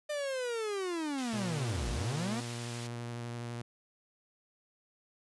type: linear two-way sweep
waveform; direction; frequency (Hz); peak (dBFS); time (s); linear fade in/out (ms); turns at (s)
45% pulse; down then up; 604 to 46.25 to 249.5; -33; 0.09-2.41; 10; 1.9
type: band-pass noise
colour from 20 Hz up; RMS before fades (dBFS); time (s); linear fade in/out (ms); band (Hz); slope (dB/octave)
pink; -47; 1.18-2.87; 2; 2400 to 9600; 12
type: tone with vibrato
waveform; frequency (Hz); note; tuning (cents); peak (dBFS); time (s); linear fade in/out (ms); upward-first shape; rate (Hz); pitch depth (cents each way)
sawtooth; 118.9; A#2; +35; -34; 1.33-3.62; 5; triangle; 12; 18
effects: resampled to 24000 Hz